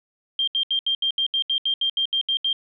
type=tone bursts; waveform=sine; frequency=3183 Hz; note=G7; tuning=26 cents sharp; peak=-19 dBFS; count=14; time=0.39-2.529 s; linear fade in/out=2 ms; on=85 ms; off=73 ms; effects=none